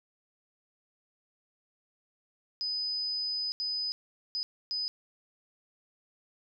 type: tone bursts at uneven times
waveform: sine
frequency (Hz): 5000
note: D#8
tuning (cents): +8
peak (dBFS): -30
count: 4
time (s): 2.61-3.52 / 3.6-3.92 / 4.35-4.43 / 4.71-4.88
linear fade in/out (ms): 0
effects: none